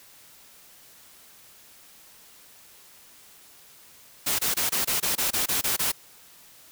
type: noise bursts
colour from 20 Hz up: white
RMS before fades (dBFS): -25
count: 11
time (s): 4.26-5.92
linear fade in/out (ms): 10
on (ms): 130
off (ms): 23
effects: white hiss -52 dBFS RMS until 6.71 s